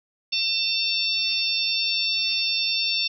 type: harmonic tone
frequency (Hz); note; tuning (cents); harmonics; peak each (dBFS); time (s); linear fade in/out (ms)
899; A5; +37; 3 / 4 / 5 / 6; -27 / -27 / -27 / -27; 0.32-3.08; 10
effects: none